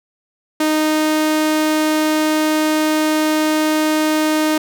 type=tone; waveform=sawtooth; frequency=309.4 Hz; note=D#4; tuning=10 cents flat; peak=-10 dBFS; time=0.6-4.58 s; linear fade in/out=5 ms; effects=none